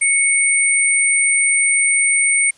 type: tone pair together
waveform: sine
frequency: 2217 / 8868 Hz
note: C#7 / C#9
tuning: 0 / 0 cents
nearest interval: 2 octaves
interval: 2400 cents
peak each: -15 dBFS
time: 0.01-2.51 s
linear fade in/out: 10 ms
effects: white hiss -52 dBFS RMS until 2.57 s + resampled to 24000 Hz